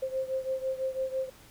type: beating tone pair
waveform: sine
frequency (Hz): 524 / 530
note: C5 / C5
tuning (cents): +2 / +22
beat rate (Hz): 6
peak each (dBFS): -31 / -34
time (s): 0.02-1.3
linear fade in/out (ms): 10
effects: pink hiss -55 dBFS RMS until 1.5 s